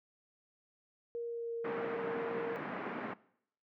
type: tone with pitch glide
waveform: sine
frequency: 469.5 to 463.6 Hz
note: A#4 to A#4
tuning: +12 to -10 cents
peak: -36 dBFS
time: 1.15-2.56 s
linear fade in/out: 0 ms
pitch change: -22 cents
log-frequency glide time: 1.26-1.56 s
type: band-pass noise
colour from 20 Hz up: pink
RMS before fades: -41 dBFS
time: 1.64-3.14 s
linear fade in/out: 10 ms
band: 180 to 2000 Hz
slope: 24 dB/octave
effects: noise-tail reverb RT60 0.7 s tail -21 dB re dry